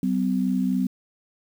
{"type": "tone pair together", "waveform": "sine", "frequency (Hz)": [190.36, 254.1], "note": ["F#3", "B3"], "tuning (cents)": [49, 49], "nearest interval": "perfect fourth", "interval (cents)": 500, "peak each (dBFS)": -23, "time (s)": [0.03, 0.87], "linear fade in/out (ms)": 2, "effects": ["8-bit"]}